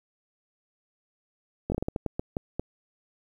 slowing click train, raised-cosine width 2 ms, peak -15 dBFS, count 11, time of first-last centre 1.7-2.596 s, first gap 20 ms, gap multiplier 1.31, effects 9-bit

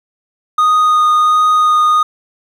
triangle tone with vibrato, 1237 Hz, D#6, 10 cents flat, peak -6 dBFS, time 0.58-2.03 s, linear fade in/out 5 ms, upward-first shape sine, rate 1.4 Hz, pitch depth 9 cents each way, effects 8-bit

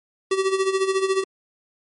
square tone with tremolo, 383.9 Hz, G4, 36 cents flat, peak -17 dBFS, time 0.31-1.24 s, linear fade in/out 5 ms, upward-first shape sine, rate 14 Hz, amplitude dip 70%, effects MP3 48 kbps

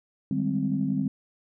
sine chord, Ab major seventh, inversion second, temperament equal with one note detuned, 152.19 / 196 / 207.7 / 261.6 Hz, Eb3 / G3 / Ab3 / C4, -38 / 0 / 0 / 0 cents, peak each -30 / -28 / -32 / -27 dBFS, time 0.31-1.08 s, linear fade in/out 2 ms, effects tanh soft clip ceiling -13 dBFS

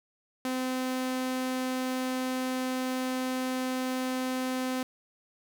sawtooth tone, 257 Hz, C4, 31 cents flat, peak -25 dBFS, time 0.45-4.83 s, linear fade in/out 2 ms, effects none

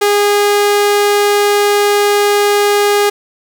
sawtooth tone, 410 Hz, G#4, 22 cents flat, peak -5 dBFS, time 0.01-3.1 s, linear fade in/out 10 ms, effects none

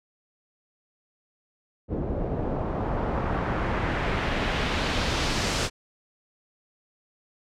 pink noise with low-pass filter sweep, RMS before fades -27 dBFS, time 1.88-5.7 s, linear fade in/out 50 ms, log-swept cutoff 420 to 6900 Hz, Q 1.1, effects none

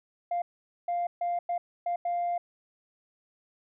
sine tone bursts at uneven times, 698.5 Hz, F5, in tune, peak -25 dBFS, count 6, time 0.31-0.42 / 0.88-1.07 / 1.21-1.39 / 1.49-1.58 / 1.86-1.96 / 2.05-2.38 s, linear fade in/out 5 ms, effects tanh soft clip ceiling -24 dBFS

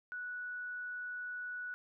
sine tone, 1474 Hz, F#6, 7 cents flat, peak -39 dBFS, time 0.12-1.74 s, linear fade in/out 0 ms, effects none

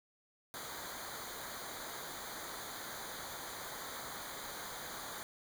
pink noise with comb filter, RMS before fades -45 dBFS, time 0.54-5.23 s, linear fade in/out 0 ms, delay 0.37 ms, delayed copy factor -0.85, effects none

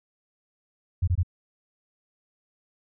sine tone bursts, 88.9 Hz, F2, 31 cents sharp, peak -19 dBFS, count 3, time 1.02-1.232 s, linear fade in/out 10 ms, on 56 ms, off 22 ms, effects none

